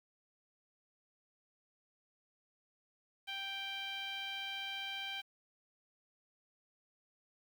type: tone with low-pass filter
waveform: 10% pulse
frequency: 785 Hz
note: G5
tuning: 2 cents sharp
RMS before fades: -42 dBFS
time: 3.27-5.22 s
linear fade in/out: 20 ms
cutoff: 3100 Hz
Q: 3
effects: 10-bit